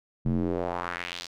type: tone with band-pass filter sweep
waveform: square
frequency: 43.75 Hz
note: F1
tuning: 4 cents sharp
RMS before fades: -30 dBFS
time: 0.25-1.27 s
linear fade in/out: 10 ms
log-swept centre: 160 to 5000 Hz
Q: 2.1
effects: none

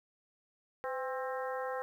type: harmonic tone with a mistuned harmonic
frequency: 265.1 Hz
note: C4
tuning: 23 cents sharp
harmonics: 2 / 3 / 4 / 5 / 6 / 7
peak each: -37 / -41 / -43 / -45 / -47 / -48 dBFS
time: 0.84-1.82 s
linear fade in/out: 0 ms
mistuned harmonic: 2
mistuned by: -62 cents
effects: 11-bit

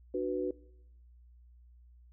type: chord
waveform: sine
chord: B minor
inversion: first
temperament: just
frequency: 296.3 / 370.4 / 493.9 Hz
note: D4 / F#4 / B4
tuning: +15 / +2 / 0 cents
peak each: -37 / -33 / -35 dBFS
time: 0.14-0.51 s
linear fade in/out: 5 ms
effects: noise-tail reverb RT60 0.9 s tail -23 dB re dry + added 60 Hz sine -55 dBFS peak until 2.12 s

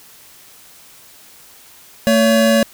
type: tone pair together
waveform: square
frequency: 224.4 / 565 Hz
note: A3 / C#5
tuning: +34 / +33 cents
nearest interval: octave + major third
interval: 1599 cents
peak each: -14 dBFS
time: 2.07-2.63 s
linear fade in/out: 0 ms
effects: white hiss -44 dBFS RMS until 2.73 s

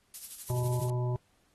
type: noise with tremolo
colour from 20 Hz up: violet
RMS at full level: -37 dBFS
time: 0.14-0.9 s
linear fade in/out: 0 ms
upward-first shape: sine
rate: 12 Hz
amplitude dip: 60%
type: harmonic tone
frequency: 123.47 Hz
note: B2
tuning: in tune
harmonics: 1 / 3 / 5 / 7 / 8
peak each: -28 / -38 / -42 / -45 / -46 dBFS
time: 0.5-1.16 s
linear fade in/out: 0 ms
effects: pink hiss -70 dBFS RMS until 1.54 s + AAC 32 kbps

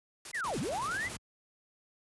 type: noise bursts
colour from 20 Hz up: white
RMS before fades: -44 dBFS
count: 10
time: 0.25-1.161 s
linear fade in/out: 2 ms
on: 65 ms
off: 29 ms
type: linear two-way sweep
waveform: sine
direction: down then up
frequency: 2100 to 110 to 2100 Hz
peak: -32 dBFS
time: 0.33-1.09 s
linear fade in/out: 20 ms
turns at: 0.59 s
type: noise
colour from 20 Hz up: pink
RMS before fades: -43 dBFS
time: 0.44-1.17 s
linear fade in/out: 5 ms
effects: high-pass 60 Hz 12 dB/octave + resampled to 24000 Hz

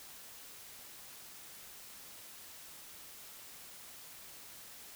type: silence
effects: white hiss -52 dBFS RMS until 4.95 s

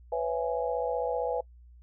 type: chord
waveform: sine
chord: C# minor seventh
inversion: third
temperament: just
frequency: 498.9 / 554.4 / 665.2 / 831.5 Hz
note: B4 / C#5 / E5 / G#5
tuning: +17 / 0 / +16 / +2 cents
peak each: -30 / -35 / -34 / -34 dBFS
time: 0.12-1.41 s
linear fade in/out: 5 ms
effects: noise-tail reverb RT60 0.1 s tail -25 dB re dry + added 60 Hz sine -50 dBFS peak until 1.82 s

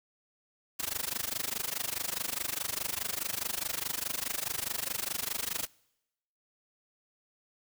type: noise with amplitude modulation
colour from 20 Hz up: white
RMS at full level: -31 dBFS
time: 0.79-5.67 s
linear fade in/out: 10 ms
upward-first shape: sine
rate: 24.8 Hz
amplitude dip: 95%
effects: noise-tail reverb RT60 0.9 s tail -25 dB re dry

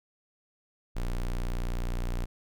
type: tone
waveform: square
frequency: 29.88 Hz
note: A#0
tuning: 44 cents sharp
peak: -29 dBFS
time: 0.95-2.26 s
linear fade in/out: 20 ms
effects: none

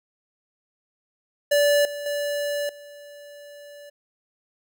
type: tone with level steps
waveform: square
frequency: 580 Hz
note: D5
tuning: 22 cents flat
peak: -17 / -31 / -25 / -42 dBFS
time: 1.51-3.9 s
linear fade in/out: 10 ms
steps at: 1.85 / 2.06 / 2.69 s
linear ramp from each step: 2 ms
effects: none

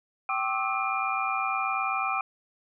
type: tone cluster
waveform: sine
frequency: 775 / 1079 / 1187 / 1306 / 2404 Hz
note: G5 / C#6 / D6 / E6 / D7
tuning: -20 / -47 / +18 / -17 / +40 cents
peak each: -31 / -35 / -32 / -31 / -32 dBFS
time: 0.29-2.21 s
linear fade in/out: 2 ms
effects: none

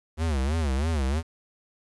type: tone with vibrato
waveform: square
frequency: 73.42 Hz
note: D2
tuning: in tune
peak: -24 dBFS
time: 0.17-1.23 s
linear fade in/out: 50 ms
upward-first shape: sine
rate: 3.1 Hz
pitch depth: 210 cents each way
effects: resampled to 24000 Hz + 9-bit

